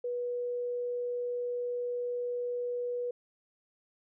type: tone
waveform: sine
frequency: 487.4 Hz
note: B4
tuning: 23 cents flat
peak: -31 dBFS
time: 0.04-3.11 s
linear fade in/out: 5 ms
effects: none